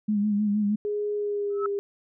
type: tone with vibrato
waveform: sine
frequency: 207.7 Hz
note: G#3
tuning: in tune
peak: -21 dBFS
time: 0.08-0.76 s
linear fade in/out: 10 ms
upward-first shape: sine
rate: 6.4 Hz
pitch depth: 45 cents each way
type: tone with pitch glide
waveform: sine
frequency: 415.3 to 402.3 Hz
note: G#4 to G4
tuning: 0 to +45 cents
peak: -25 dBFS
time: 0.85-1.79 s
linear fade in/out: 0 ms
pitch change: -55 cents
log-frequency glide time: 1.15-1.64 s
type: tone with exponential growth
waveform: sine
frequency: 1302 Hz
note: E6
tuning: 22 cents flat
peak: -23 dBFS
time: 1.5-1.66 s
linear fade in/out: 2 ms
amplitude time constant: 33 ms
effects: none